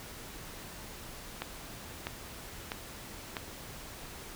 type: click train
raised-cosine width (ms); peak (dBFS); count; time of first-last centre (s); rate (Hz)
0.3; -18; 4; 1.42-3.368; 1.54
effects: pink hiss -46 dBFS RMS until 4.35 s